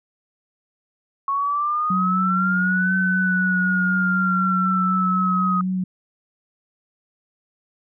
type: exponential two-way sweep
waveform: sine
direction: up then down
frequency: 1100 to 1526 to 1251 Hz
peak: -19 dBFS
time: 1.28-5.61 s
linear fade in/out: 2 ms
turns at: 2.95 s
type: tone with vibrato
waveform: sine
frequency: 185 Hz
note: F#3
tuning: in tune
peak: -20 dBFS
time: 1.9-5.84 s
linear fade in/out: 5 ms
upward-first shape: sine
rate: 4 Hz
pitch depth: 15 cents each way
effects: none